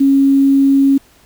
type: tone with quantisation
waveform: sine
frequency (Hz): 274.3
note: C#4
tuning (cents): -18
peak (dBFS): -7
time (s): 0-0.98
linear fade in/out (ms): 10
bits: 6
effects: pink hiss -49 dBFS RMS until 1.25 s